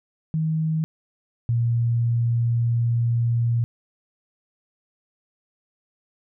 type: tone pair in turn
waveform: sine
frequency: 158.5 / 117.66 Hz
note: D#3 / A#2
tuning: +32 / +17 cents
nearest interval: perfect fourth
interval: 515 cents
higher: first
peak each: -20 / -18 dBFS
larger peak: second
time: 0.34-0.84 / 1.49-3.64 s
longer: second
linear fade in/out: 0 ms
effects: none